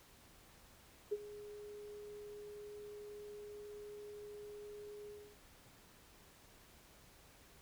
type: tone with ADSR envelope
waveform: sine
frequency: 415.3 Hz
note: G#4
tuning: in tune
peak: -32 dBFS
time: 1.11-5.38 s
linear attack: 16 ms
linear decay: 41 ms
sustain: -16 dB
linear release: 290 ms
effects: pink hiss -63 dBFS RMS until 7.61 s